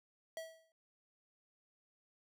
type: tone with exponential decay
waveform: square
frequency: 649 Hz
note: E5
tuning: 27 cents flat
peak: -40 dBFS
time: 0.37-0.72 s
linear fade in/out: 1 ms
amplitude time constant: 76 ms
effects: none